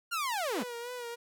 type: linear sweep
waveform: sawtooth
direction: down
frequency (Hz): 1433 to 168.6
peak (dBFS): -27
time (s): 0.11-0.64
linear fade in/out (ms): 20
type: tone with vibrato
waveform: sawtooth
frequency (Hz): 483.2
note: B4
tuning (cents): -38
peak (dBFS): -34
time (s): 0.54-1.16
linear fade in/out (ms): 20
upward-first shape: sine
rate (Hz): 3.2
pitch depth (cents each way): 55
effects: none

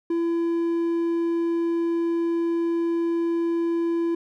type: tone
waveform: triangle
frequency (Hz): 336.6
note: E4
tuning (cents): +36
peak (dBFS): -19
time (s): 0.1-4.15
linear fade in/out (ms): 5
effects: none

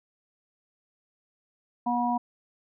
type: harmonic tone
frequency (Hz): 241.7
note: B3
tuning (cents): -37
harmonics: 1 / 3 / 4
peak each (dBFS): -28 / -28 / -28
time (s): 1.86-2.18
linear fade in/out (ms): 10
effects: none

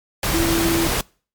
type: tone in noise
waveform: sine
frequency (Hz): 332.8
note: E4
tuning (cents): +17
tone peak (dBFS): -18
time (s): 0.34-0.87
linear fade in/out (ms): 2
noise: pink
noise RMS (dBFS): -21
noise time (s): 0.23-1.01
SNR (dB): 0
effects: noise-tail reverb RT60 0.4 s tail -25 dB re dry + MP3 96 kbps

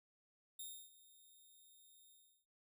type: tone with ADSR envelope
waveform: 5% pulse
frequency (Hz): 3677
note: A#7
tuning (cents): -24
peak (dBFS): -38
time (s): 0.59-2.46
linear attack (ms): 5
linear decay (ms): 300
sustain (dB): -18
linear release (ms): 350
effects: none

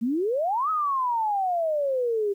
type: exponential two-way sweep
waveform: sine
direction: up then down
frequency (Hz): 218.4 to 1294 to 392.2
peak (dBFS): -22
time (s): 0.01-2.34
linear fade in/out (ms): 20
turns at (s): 0.7
effects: 10-bit

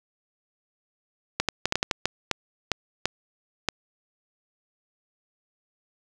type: clicks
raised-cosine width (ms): 0.2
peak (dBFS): -5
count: 12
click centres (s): 1.4 / 1.487 / 1.656 / 1.724 / 1.756 / 1.829 / 1.912 / 2.056 / 2.313 / 2.717 / 3.056 / 3.687
effects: none

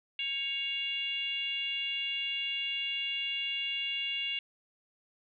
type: tone with frequency modulation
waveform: sine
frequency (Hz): 2800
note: F7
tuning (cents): +4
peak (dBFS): -31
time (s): 0.19-4.39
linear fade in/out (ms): 2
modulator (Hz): 586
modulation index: 0.83
effects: none

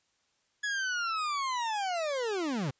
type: linear sweep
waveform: 40% pulse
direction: down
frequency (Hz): 1695 to 120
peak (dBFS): -29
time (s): 0.63-2.71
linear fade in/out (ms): 10
effects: white hiss -73 dBFS RMS until 2.79 s + resampled to 16000 Hz

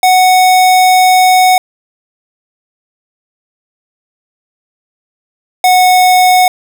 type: tone pair in turn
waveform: square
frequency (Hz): 740 / 734.5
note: F#5 / F#5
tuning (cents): 0 / -13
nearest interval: unison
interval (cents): 13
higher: first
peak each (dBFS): -5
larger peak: neither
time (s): 0.03-1.58 / 5.64-6.48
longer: first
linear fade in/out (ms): 2
effects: none

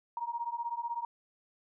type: beating tone pair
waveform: sine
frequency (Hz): 932.3 / 948.3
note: A#5 / A#5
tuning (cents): 0 / +29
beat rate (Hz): 16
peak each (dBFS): -37 / -36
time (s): 0.17-1.05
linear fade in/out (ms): 2
effects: none

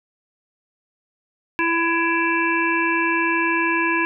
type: harmonic tone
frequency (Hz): 333.8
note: E4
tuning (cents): +22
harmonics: 1 / 3 / 5 / 7 / 8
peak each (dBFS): -23 / -23 / -23 / -25 / -26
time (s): 1.59-4.05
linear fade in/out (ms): 0
effects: none

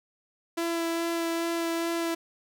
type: tone with vibrato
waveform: sawtooth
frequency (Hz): 334.6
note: E4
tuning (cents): +26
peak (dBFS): -23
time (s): 0.57-2.15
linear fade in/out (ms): 10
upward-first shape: sine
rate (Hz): 2.4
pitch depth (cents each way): 11
effects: none

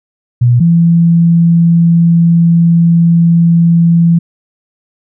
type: tone pair in turn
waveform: sine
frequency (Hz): 121.5 / 168.52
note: B2 / E3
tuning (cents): -28 / +38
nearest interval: tritone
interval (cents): 566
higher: second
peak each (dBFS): -4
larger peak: neither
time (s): 0.41-0.6 / 0.6-4.19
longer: second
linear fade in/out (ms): 10
effects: none

